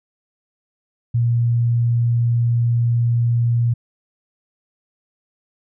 sine tone, 118.3 Hz, A#2, 26 cents sharp, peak -14 dBFS, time 1.14-3.74 s, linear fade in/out 10 ms, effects none

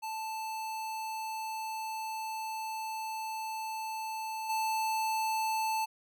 square tone with level steps, 880 Hz, A5, in tune, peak -36 / -30 dBFS, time 0.02-5.86 s, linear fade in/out 20 ms, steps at 4.49 s, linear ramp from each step 10 ms, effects none

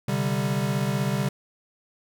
square chord, C suspended second, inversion none, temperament equal, 130.81 / 146.83 / 196 Hz, C3 / D3 / G3, 0 / 0 / 0 cents, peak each -28 / -29 / -28 dBFS, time 0.08-1.29 s, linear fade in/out 5 ms, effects none

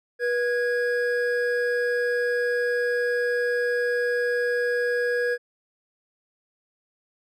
triangle tone pair together, 485.3 / 1655 Hz, B4 / G#6, -30 / -6 cents, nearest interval octave + major sixth, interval 2124 cents, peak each -21 / -25 dBFS, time 0.19-5.38 s, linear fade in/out 50 ms, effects none

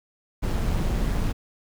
brown noise with amplitude modulation, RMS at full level -22 dBFS, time 0.42-1.33 s, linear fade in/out 20 ms, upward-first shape sine, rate 178 Hz, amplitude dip 45%, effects none

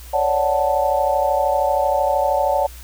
sine chord, D major seventh, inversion third, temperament equal, 554.4 / 587.3 / 740 / 880 Hz, C#5 / D5 / F#5 / A5, 0 / 0 / 0 / 0 cents, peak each -21 dBFS, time 0.13-2.67 s, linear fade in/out 10 ms, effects added 61 Hz sine -36 dBFS peak until 2.83 s + white hiss -43 dBFS RMS until 2.83 s

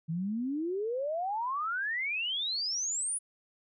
sine exponential sweep, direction up, 155.56 to 10070 Hz, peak -30 dBFS, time 0.08-3.19 s, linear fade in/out 20 ms, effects none

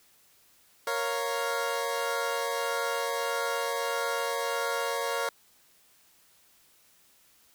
20% pulse chord, Bb minor, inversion none, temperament equal, 466.2 / 554.4 / 698.5 Hz, Bb4 / Db5 / F5, 0 / 0 / 0 cents, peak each -27 / -27 / -31 dBFS, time 0.87-5.29 s, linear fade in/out 2 ms, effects white hiss -62 dBFS RMS until 7.54 s

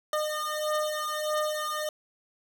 25% pulse beating tone pair, 608 / 609.6 Hz, D#5 / D#5, -40 / -36 cents, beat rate 1.6 Hz, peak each -27 dBFS, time 0.13-1.89 s, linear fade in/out 2 ms, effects none

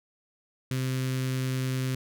sawtooth tone with notch filter, 130 Hz, C3, 11 cents flat, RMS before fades -29 dBFS, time 0.71-1.95 s, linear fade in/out 2 ms, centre 770 Hz, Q 0.58, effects none

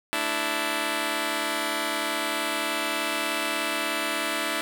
5% pulse chord, A suspended fourth, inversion none, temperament just, 220 / 293.3 / 330 Hz, A3 / D4 / E4, 0 / -2 / +2 cents, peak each -24 / -18 / -18 dBFS, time 0.13-4.61 s, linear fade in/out 0 ms, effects none

